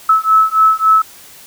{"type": "beating tone pair", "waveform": "sine", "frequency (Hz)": [1299, 1302.6], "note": ["E6", "E6"], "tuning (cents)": [-26, -21], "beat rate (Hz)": 3.6, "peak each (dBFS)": -11, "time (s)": [0.09, 1.02], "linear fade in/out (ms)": 5, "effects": ["white hiss -39 dBFS RMS until 1.46 s"]}